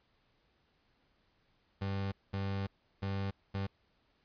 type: tone bursts at uneven times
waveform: 30% pulse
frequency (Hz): 98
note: G2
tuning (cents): 0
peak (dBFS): -31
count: 4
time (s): 1.81-2.12 / 2.33-2.67 / 3.02-3.31 / 3.54-3.67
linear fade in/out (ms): 10
effects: pink hiss -73 dBFS RMS until 4.24 s + resampled to 11025 Hz